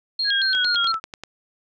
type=tone with vibrato; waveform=sine; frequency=3729 Hz; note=A#7; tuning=in tune; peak=-20 dBFS; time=0.19-0.92 s; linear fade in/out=5 ms; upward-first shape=square; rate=4.4 Hz; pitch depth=220 cents each way
type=linear sweep; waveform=sine; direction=down; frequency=1663 to 1301 Hz; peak=-21 dBFS; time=0.24-1 s; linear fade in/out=50 ms
type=click train; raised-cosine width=0.2 ms; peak=-17 dBFS; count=8; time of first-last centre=0.55-1.236 s; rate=10.2 Hz
effects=none